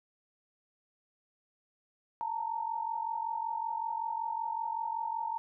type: tone pair together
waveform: sine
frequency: 880 / 925.3 Hz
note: A5 / A#5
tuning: 0 / -13 cents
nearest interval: minor second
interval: 87 cents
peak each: -36 / -34 dBFS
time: 2.21-5.38 s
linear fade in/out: 0 ms
effects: none